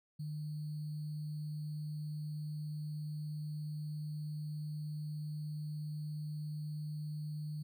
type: tone with sample-and-hold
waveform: sine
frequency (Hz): 151.4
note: D#3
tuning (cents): -47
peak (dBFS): -38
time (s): 0.19-7.63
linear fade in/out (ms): 10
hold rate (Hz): 4410
effects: none